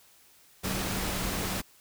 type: tone in noise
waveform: sine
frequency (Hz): 190.9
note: G3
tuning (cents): -46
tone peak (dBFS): -37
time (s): 0.63-1.62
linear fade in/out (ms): 20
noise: pink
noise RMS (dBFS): -32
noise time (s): 0.63-1.62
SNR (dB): -8
effects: white hiss -59 dBFS RMS until 1.8 s